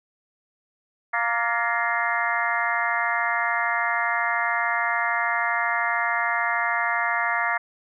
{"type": "harmonic tone with a mistuned harmonic", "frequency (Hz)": 233.1, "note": "A#3", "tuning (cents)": 0, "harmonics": [3, 4, 5, 6, 7, 8, 9], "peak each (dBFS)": [-29, -29, -29, -29, -29, -29, -29], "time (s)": [1.13, 7.58], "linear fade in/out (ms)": 10, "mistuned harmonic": 7, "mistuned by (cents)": 73, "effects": []}